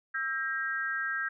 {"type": "tone with amplitude modulation", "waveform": "sine", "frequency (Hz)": 1600, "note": "G6", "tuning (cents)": 35, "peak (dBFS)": -25, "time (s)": [0.14, 1.29], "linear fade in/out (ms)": 10, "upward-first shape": "sine", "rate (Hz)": 280, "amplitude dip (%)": 100, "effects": []}